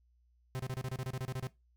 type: tone bursts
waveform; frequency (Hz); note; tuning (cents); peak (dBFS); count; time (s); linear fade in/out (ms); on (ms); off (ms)
45% pulse; 130; C3; -11; -35; 13; 0.55-1.47; 0; 44; 29
effects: noise-tail reverb RT60 0.2 s tail -18 dB re dry + added 60 Hz sine -66 dBFS peak until 1.76 s